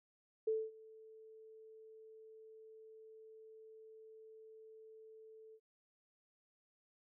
sine tone with ADSR envelope, 440 Hz, A4, in tune, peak -31 dBFS, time 0.47-5.6 s, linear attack 8 ms, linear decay 230 ms, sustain -24 dB, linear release 58 ms, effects none

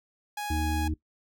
sawtooth tone, 831 Hz, G#5, 1 cent sharp, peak -28 dBFS, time 0.37-0.88 s, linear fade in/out 5 ms
harmonic tone, 77.78 Hz, D#2, in tune, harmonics 1 / 3 / 4, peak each -28 / -39 / -32 dBFS, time 0.5-0.94 s, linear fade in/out 5 ms
effects noise-tail reverb RT60 0.1 s tail -17 dB re dry

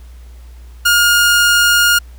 sawtooth tone, 1421 Hz, F6, 30 cents sharp, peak -5 dBFS, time 0.85-1.99 s, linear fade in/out 10 ms, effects added 60 Hz sine -33 dBFS peak until 2.18 s + pink hiss -50 dBFS RMS until 2.18 s

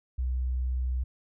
sine tone, 63.1 Hz, B1, 38 cents sharp, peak -26 dBFS, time 0.18-1.04 s, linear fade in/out 10 ms, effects none

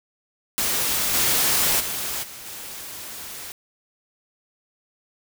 white noise with level steps, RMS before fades -23 / -20 / -28 / -39 / -36 dBFS, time 0.58-3.52 s, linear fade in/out 0 ms, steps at 1.13 / 1.79 / 2.22 / 2.45 s, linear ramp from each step 20 ms, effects none

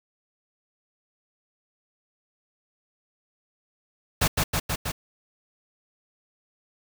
pink noise with echo, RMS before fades -21 dBFS, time 4.21-4.28 s, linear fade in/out 10 ms, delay 160 ms, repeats 4, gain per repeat -2 dB, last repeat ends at 4.92 s, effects none

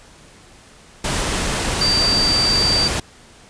sine tone in noise, 4656 Hz, D8, 16 cents flat, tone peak -15 dBFS, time 1.81-2.88 s, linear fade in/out 5 ms, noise pink, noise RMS -21 dBFS, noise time 1.04-3 s, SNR +3 dB, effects pink hiss -46 dBFS RMS until 3.49 s + resampled to 22050 Hz

